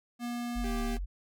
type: tone with pitch glide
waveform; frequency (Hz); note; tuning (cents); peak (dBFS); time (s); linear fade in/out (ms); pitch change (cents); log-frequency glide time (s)
square; 239.8 to 235.8; A#3 to A#3; +49 to +20; -34; 0.19-0.99; 50; -29; 0.61-0.67
type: exponential two-way sweep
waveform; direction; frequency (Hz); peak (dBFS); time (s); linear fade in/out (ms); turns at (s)
sine; down then up; 51.3 to 34.65 to 49.8; -32; 0.55-1.06; 20; 0.85
type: tone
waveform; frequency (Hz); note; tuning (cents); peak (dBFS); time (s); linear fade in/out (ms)
sawtooth; 392; G4; 0; -35; 0.64-0.97; 2
effects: none